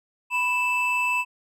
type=tone pair together; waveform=triangle; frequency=987.8 / 2637 Hz; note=B5 / E7; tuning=0 / 0 cents; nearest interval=octave + perfect fourth; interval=1700 cents; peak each=-24 / -21 dBFS; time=0.3-1.25 s; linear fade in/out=50 ms; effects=none